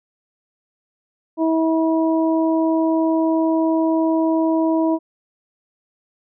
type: harmonic tone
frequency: 323 Hz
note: E4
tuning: 35 cents flat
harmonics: 1 / 2 / 3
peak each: -16 / -22 / -26 dBFS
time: 1.37-4.99 s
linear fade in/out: 50 ms
effects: none